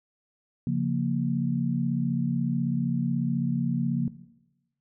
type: chord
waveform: sine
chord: Bb minor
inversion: first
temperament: equal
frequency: 138.59 / 174.61 / 233.1 Hz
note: Db3 / F3 / Bb3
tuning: 0 / 0 / 0 cents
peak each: -28 dBFS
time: 0.67-4.08 s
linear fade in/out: 2 ms
effects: noise-tail reverb RT60 1.0 s tail -17 dB re dry